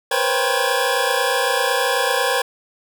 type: tone cluster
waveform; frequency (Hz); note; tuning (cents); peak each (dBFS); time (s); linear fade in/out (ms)
25% pulse; 481 / 511 / 539 / 792 / 1689; B4 / C5 / C#5 / G5 / G#6; -46 / -41 / -49 / +18 / +29; -20; 0.11-2.42; 5
effects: none

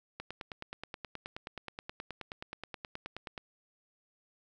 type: click train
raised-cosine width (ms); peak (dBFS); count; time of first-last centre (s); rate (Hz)
0.3; -24; 31; 0.2-3.378; 9.44
effects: none

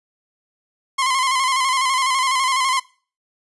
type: tone with vibrato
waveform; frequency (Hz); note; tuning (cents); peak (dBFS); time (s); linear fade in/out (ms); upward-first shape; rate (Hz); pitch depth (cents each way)
sawtooth; 1050; C6; +6; -13; 0.98-2.8; 10; square; 12; 49
effects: noise-tail reverb RT60 0.4 s tail -22 dB re dry + resampled to 24000 Hz

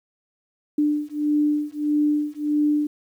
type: beating tone pair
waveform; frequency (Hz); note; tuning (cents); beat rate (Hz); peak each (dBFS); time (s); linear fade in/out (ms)
sine; 296.5 / 298.1; D4 / D4; +17 / +26; 1.6; -22; 0.78-2.87; 5
effects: 9-bit

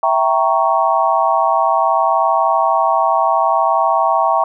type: chord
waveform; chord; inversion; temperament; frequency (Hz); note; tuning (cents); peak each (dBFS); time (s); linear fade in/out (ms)
sine; E diminished seventh; none; equal with one note detuned; 659.3 / 779.9 / 932.3 / 1108.7; E5 / G5 / Bb5 / Db6; 0 / -9 / 0 / 0; -17; 0.03-4.44; 2
effects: none

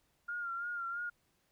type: tone with vibrato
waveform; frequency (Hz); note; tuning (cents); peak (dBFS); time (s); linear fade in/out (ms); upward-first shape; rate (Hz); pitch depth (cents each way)
sine; 1400; F6; +4; -36; 0.28-1.1; 10; sine; 3; 44
effects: pink hiss -75 dBFS RMS until 1.51 s

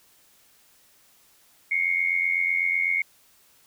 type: tone pair together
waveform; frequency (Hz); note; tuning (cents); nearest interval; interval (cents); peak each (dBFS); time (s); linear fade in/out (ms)
sine; 2132 / 2220; C7 / C#7; +32 / +2; minor second; 70; -24; 1.71-3.02; 5
effects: white hiss -59 dBFS RMS until 3.66 s

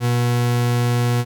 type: tone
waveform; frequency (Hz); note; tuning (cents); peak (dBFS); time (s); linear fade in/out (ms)
40% pulse; 120.9; B2; -36; -15; 0-1.25; 50
effects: none

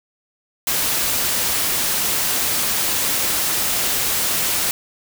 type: noise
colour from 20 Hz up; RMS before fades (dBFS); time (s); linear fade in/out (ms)
white; -20; 0.67-4.71; 2
effects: none

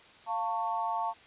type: chord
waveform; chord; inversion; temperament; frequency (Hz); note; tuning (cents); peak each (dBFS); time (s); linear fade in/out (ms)
sine; F augmented; none; equal with one note detuned; 698.5 / 895.9 / 1108.7; F5 / A5 / C#6; 0 / +31 / 0; -35 / -31 / -36; 0.26-1.14; 50
effects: white hiss -55 dBFS RMS until 1.26 s + resampled to 8000 Hz

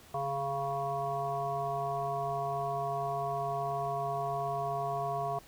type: harmonic tone with a mistuned harmonic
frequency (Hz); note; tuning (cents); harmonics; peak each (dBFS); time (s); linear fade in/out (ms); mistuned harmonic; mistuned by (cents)
138.59; C#3; 0; 1 / 3 / 5 / 7 / 8; -40 / -40 / -33 / -41 / -39; 0.14-5.39; 5; 1; +24
effects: pink hiss -56 dBFS RMS until 5.47 s

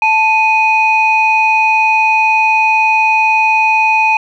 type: tone pair together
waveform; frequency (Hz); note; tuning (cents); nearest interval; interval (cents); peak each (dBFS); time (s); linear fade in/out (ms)
sine; 880 / 2489; A5 / D#7; 0 / 0; octave + tritone; 1800; -10; 0.02-4.17; 2
effects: tanh soft clip ceiling -1 dBFS

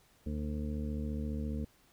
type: harmonic tone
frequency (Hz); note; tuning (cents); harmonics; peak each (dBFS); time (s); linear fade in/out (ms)
74.6; D2; +28; 1 / 2 / 3 / 4 / 6 / 7; -36 / -43 / -38 / -46 / -48 / -51; 0.26-1.65; 5
effects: pink hiss -66 dBFS RMS until 1.92 s

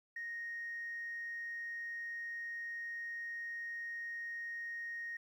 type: tone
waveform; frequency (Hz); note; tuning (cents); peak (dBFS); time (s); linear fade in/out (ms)
sine; 1864.7; A#6; 0; -39; 0.16-5.17; 5
effects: tanh soft clip ceiling -36 dBFS + 12-bit

